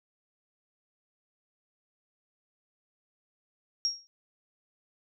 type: tone with exponential decay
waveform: sine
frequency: 5588 Hz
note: F8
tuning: in tune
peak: -22 dBFS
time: 3.85-4.07 s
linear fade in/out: 0 ms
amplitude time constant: 46 ms
effects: none